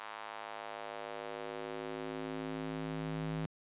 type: tone with high-pass filter sweep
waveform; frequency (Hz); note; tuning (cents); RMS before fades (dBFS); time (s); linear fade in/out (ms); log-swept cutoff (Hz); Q
square; 53.3; G#1; +46; -41; 0-3.46; 0; 1000 to 150; 1.7
effects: resampled to 8000 Hz